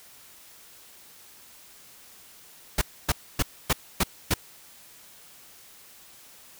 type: noise bursts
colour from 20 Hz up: pink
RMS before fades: -22 dBFS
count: 6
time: 2.78-4.34 s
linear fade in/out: 5 ms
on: 35 ms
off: 270 ms
effects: white hiss -51 dBFS RMS until 6.59 s